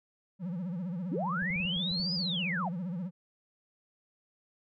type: tone with vibrato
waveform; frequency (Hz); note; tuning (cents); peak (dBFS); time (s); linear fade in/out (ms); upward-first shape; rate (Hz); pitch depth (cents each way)
triangle; 178.1; F3; +34; -31; 0.39-3.11; 50; sine; 15; 150
type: linear two-way sweep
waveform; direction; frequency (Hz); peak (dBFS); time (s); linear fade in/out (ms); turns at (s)
sine; up then down; 197.8 to 5050 to 600; -31; 1.11-2.69; 10; 2.14
type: clicks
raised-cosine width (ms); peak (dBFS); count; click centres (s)
5; -35; 8; 1.422 / 1.504 / 1.56 / 1.602 / 1.652 / 1.764 / 1.913 / 2
effects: none